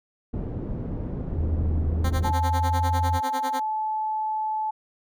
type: low-pass noise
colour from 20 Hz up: pink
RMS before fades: -30 dBFS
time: 0.33-2.32 s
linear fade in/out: 10 ms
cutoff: 360 Hz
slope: 12 dB/octave
type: tone with pitch glide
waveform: sine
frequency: 79.6 to 85.81 Hz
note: D#2 to F2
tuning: +40 to -30 cents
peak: -22 dBFS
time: 1.34-3.21 s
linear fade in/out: 50 ms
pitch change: +130 cents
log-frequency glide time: 1.95-2.83 s
type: tone with tremolo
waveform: 10% pulse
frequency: 262.7 Hz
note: C4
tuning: 7 cents sharp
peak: -19 dBFS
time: 2.04-3.6 s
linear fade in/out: 5 ms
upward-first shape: sine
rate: 10 Hz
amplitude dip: 100%
type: tone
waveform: sine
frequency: 866 Hz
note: A5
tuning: 28 cents flat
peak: -24 dBFS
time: 2.24-4.71 s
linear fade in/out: 10 ms
effects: none